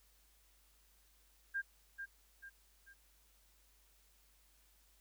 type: tone with echo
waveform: sine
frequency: 1600 Hz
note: G6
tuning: 35 cents sharp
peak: -35 dBFS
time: 1.54-1.62 s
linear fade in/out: 20 ms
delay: 440 ms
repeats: 3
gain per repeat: -7 dB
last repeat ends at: 2.94 s
effects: added 50 Hz sine -70 dBFS peak until 5 s + white hiss -71 dBFS RMS until 5 s